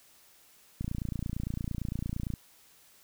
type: click train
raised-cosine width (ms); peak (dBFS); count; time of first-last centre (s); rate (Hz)
5; -21; 45; 0.81-2.338; 28.8
effects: white hiss -60 dBFS RMS until 3.03 s